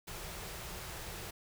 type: band-stop noise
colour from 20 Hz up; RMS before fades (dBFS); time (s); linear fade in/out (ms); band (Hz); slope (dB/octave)
pink; -44; 0.07-1.31; 10; 210 to 310; 96
effects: none